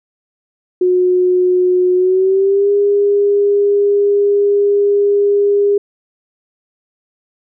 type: tone with pitch glide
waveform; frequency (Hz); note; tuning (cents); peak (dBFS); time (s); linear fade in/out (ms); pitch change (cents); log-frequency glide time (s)
sine; 363.5 to 405.7; F#4 to G#4; -31 to -41; -9; 0.81-5.78; 5; +190; 1.95-2.71
effects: none